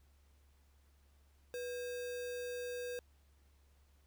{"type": "tone with sample-and-hold", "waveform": "sine", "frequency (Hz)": 490, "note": "B4", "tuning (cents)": -14, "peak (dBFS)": -39, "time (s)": [1.54, 2.99], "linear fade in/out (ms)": 0, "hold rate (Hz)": 2100, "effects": ["added 70 Hz sine -65 dBFS peak until 4.06 s", "pink hiss -75 dBFS RMS until 4.06 s"]}